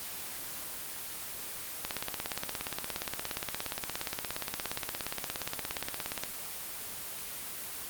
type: click train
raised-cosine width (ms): 0.2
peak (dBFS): -15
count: 76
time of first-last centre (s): 1.85-6.236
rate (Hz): 17.1
effects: white hiss -40 dBFS RMS until 7.89 s + Opus 24 kbps